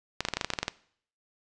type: clicks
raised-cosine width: 0.2 ms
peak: -10 dBFS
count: 12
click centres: 0.206 / 0.251 / 0.286 / 0.337 / 0.37 / 0.412 / 0.446 / 0.503 / 0.536 / 0.588 / 0.63 / 0.681 s
effects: noise-tail reverb RT60 0.6 s tail -20 dB re dry + resampled to 22050 Hz